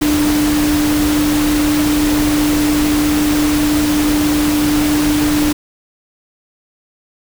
sine tone in noise, 298.2 Hz, D4, 27 cents sharp, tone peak -12 dBFS, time 0.01-5.53 s, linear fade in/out 10 ms, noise pink, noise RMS -20 dBFS, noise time 0.01-5.53 s, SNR +5 dB, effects none

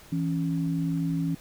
sine tone pair together, 164.81 / 276.9 Hz, E3 / C#4, 0 / -2 cents, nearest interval major sixth, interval 898 cents, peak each -26 / -29 dBFS, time 0.12-1.35 s, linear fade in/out 5 ms, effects pink hiss -51 dBFS RMS until 1.4 s

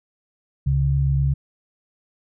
sine tone pair together, 69.8 / 138.08 Hz, C#2 / C#3, +13 / -6 cents, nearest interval octave, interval 1181 cents, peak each -21 / -18 dBFS, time 0.66-1.34 s, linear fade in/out 10 ms, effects none

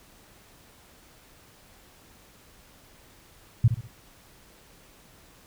sine tone with echo, 115.4 Hz, A#2, 17 cents flat, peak -13 dBFS, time 3.64-3.68 s, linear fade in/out 5 ms, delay 65 ms, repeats 3, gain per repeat -9 dB, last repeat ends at 3.875 s, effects pink hiss -55 dBFS RMS until 5.46 s

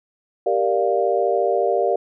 sine chord, G minor seventh, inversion none, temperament equal, 392 / 466.2 / 587.3 / 698.5 Hz, G4 / Bb4 / D5 / F5, 0 / 0 / 0 / 0 cents, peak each -22 dBFS, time 0.46-1.96 s, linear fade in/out 5 ms, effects none

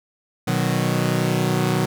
sawtooth chord, B major, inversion none, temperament equal with one note detuned, 123.47 / 154.13 / 185 Hz, B2 / D#3 / F#3, 0 / -16 / 0 cents, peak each -19 dBFS, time 0.47-1.86 s, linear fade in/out 10 ms, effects none

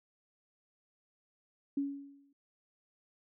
sine tone with exponential decay, 280 Hz, C#4, 18 cents sharp, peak -28 dBFS, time 1.77-2.33 s, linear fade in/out 5 ms, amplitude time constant 120 ms, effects none

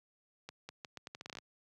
accelerating click train, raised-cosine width 0.2 ms, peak -27 dBFS, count 13, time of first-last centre 0.49-1.386 s, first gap 200 ms, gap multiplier 0.79, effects high-pass 100 Hz 12 dB/octave

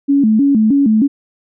sine tone with vibrato, 246.9 Hz, B3, in tune, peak -8 dBFS, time 0.08-1.08 s, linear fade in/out 20 ms, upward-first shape square, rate 3.2 Hz, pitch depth 220 cents each way, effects none

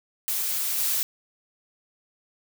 blue noise with level steps, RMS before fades -27 / -25 dBFS, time 0.28-1.03 s, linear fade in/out 0 ms, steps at 0.78 s, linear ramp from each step 5 ms, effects none

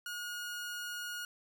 sawtooth tone, 1439 Hz, F#6, 49 cents flat, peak -35 dBFS, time 0.06-1.25 s, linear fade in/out 2 ms, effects none

